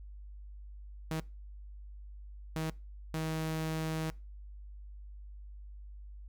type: tone bursts at uneven times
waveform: sawtooth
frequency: 158.9 Hz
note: D#3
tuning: 37 cents sharp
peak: -29 dBFS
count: 3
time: 1.11-1.2 / 2.56-2.7 / 3.14-4.1 s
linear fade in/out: 0 ms
effects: noise-tail reverb RT60 0.3 s tail -23 dB re dry + added 50 Hz sine -45 dBFS peak until 6.28 s